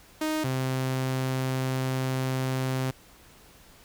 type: tone pair in turn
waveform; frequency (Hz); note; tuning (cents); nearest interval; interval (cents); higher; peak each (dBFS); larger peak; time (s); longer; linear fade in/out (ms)
sawtooth; 310.8 / 130.68; D#4 / C3; -2 / -2; octave + minor third; 1500; first; -22; neither; 0.21-0.44 / 0.44-2.91; second; 5
effects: pink hiss -54 dBFS RMS until 3.84 s